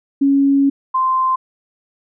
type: tone pair in turn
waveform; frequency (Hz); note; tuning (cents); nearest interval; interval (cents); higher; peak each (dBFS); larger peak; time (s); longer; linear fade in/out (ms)
sine; 277.2 / 1041.1; C#4 / C6; 0 / -9; octave + major seventh; 2291; second; -10 / -13; first; 0.21-0.7 / 0.94-1.36; first; 10
effects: none